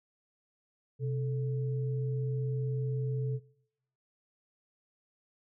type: tone pair together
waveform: sine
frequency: 129.7 / 436.3 Hz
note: C3 / A4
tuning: -15 / -15 cents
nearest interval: octave + major sixth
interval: 2100 cents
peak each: -30 / -39 dBFS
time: 0.99-3.4 s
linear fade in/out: 50 ms
effects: noise-tail reverb RT60 0.9 s tail -24 dB re dry